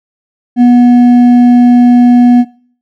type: tone with hard clipping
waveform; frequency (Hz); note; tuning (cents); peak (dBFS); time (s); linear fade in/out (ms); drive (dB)
triangle; 243.6; B3; -24; -3; 0.56-2.45; 50; 8
effects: noise-tail reverb RT60 0.5 s tail -20 dB re dry